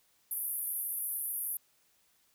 white band-pass noise, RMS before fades -36 dBFS, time 0.31-1.57 s, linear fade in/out 2 ms, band 10000 to 14000 Hz, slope 96 dB/octave, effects white hiss -70 dBFS RMS until 2.34 s

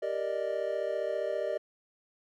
triangle chord, Eb major seventh, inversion first, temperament equal, 392 / 466.2 / 587.3 / 622.3 Hz, G4 / Bb4 / D5 / Eb5, 0 / 0 / 0 / 0 cents, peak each -36 / -35 / -32 / -32 dBFS, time 0.02-1.58 s, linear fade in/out 10 ms, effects none

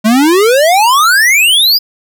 square exponential sweep, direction up, 207.7 to 5030 Hz, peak -6 dBFS, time 0.04-1.79 s, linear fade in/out 20 ms, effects none

